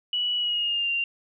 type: tone with pitch glide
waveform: sine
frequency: 2941 to 2776 Hz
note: F#7 to F7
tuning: -11 to -11 cents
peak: -23 dBFS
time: 0.13-1.04 s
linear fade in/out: 2 ms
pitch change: -100 cents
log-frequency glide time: 0.36-0.91 s
effects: none